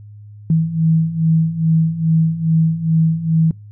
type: beating tone pair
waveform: sine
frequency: 160 / 162.4 Hz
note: D#3 / E3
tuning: +49 / -26 cents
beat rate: 2.4 Hz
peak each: -18 / -14 dBFS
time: 0.5-3.51 s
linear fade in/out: 2 ms
effects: noise-tail reverb RT60 0.3 s tail -26 dB re dry + added 104 Hz sine -35 dBFS peak until 3.71 s